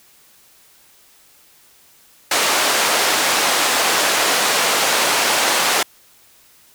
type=band-pass noise; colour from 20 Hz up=pink; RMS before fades=-17 dBFS; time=2.31-5.83 s; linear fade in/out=5 ms; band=560 to 10000 Hz; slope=12 dB/octave; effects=white hiss -51 dBFS RMS until 6.74 s